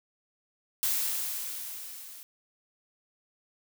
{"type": "noise with level ramp", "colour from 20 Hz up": "blue", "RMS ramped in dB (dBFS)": [-27, -47], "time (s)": [0.83, 2.23], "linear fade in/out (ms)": 0, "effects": []}